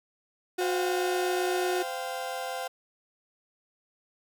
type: tone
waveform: 35% pulse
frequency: 363.2 Hz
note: F#4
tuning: 32 cents flat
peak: -25 dBFS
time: 0.58-1.83 s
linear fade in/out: 10 ms
type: chord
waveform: 35% pulse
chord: C suspended fourth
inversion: none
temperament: equal with one note detuned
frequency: 516.6 / 698.5 / 784 Hz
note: C5 / F5 / G5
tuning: -22 / 0 / 0 cents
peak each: -35 dBFS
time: 0.6-2.68 s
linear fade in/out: 10 ms
effects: none